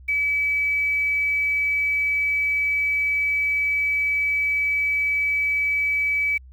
sine tone with quantisation, 2291 Hz, D7, 44 cents flat, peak -19 dBFS, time 0.08-6.38 s, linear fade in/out 10 ms, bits 8, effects added 64 Hz sine -42 dBFS peak until 6.52 s

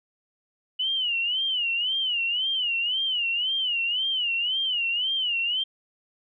sine tone with vibrato, 2945 Hz, F#7, 9 cents flat, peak -23 dBFS, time 0.79-5.64 s, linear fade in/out 10 ms, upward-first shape sine, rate 1.9 Hz, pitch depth 140 cents each way, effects none

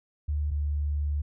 sine tone pair in turn, 74 / 73.28 Hz, D2 / D2, +14 / -3 cents, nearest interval unison, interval 17 cents, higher first, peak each -25 dBFS, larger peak neither, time 0.28-0.51 / 0.51-1.22 s, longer second, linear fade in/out 10 ms, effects none

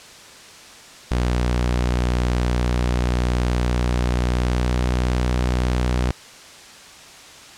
sawtooth tone with pitch glide, 60.9 to 61.71 Hz, B1 to B1, -24 to -1 cents, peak -14 dBFS, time 1.11-6.11 s, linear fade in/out 0 ms, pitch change +23 cents, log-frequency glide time 4.21-4.84 s, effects white hiss -42 dBFS RMS until 7.57 s + low-pass 7000 Hz 12 dB/octave

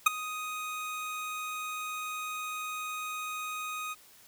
25% pulse tone with ADSR envelope, 1248 Hz, D#6, 5 cents sharp, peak -12 dBFS, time 0.06-3.95 s, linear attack 8 ms, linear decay 14 ms, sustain -19 dB, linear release 28 ms, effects white hiss -57 dBFS RMS until 4.27 s

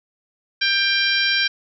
harmonic tone, 792 Hz, G5, 18 cents sharp, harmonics 2 / 3 / 4 / 5 / 6 / 7, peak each -21 / -23 / -24 / -25 / -26 / -26 dBFS, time 0.61-1.48 s, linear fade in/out 10 ms, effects none

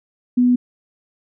sine tone, 246.9 Hz, B3, in tune, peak -11 dBFS, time 0.37-0.56 s, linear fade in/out 10 ms, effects none

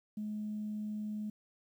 sine tone, 211.7 Hz, G#3, 33 cents sharp, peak -35 dBFS, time 0.17-1.3 s, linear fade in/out 5 ms, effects tanh soft clip ceiling -31 dBFS + 11-bit

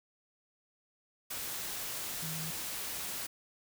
sine tone in noise, 160 Hz, D#3, 49 cents sharp, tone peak -40 dBFS, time 2.22-2.51 s, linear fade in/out 10 ms, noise white, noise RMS -39 dBFS, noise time 1.3-3.27 s, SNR -4 dB, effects none

